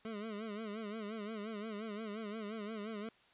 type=tone with vibrato; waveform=25% pulse; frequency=214.1 Hz; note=A3; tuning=47 cents flat; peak=-37 dBFS; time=0.05-3.09 s; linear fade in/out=2 ms; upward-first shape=sine; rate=5.7 Hz; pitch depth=100 cents each way; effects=white hiss -66 dBFS RMS until 3.33 s + resampled to 8000 Hz